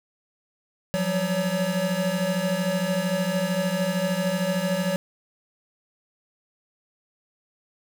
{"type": "tone cluster", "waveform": "square", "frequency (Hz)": [174.3, 187.5, 567], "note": ["F3", "F#3", "C#5"], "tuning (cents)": [-3, 23, 39], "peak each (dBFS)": -28, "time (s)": [0.94, 4.96], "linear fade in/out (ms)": 0, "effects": ["10-bit"]}